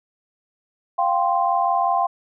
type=chord; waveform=sine; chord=F suspended second; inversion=none; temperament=equal; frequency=698.5 / 784 / 1046.5 Hz; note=F5 / G5 / C6; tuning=0 / 0 / 0 cents; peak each=-21 / -21 / -22 dBFS; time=0.98-2.07 s; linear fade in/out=10 ms; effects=none